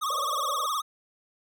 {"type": "tone with vibrato", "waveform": "square", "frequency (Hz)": 1173, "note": "D6", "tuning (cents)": -2, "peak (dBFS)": -27, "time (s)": [0.01, 0.82], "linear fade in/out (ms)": 20, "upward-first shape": "sine", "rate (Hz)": 19, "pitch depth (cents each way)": 130}
{"type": "band-pass noise", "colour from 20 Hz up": "pink", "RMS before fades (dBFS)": -40, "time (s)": [0.1, 0.66], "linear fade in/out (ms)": 5, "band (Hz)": [510, 610], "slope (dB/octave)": 96}
{"effects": []}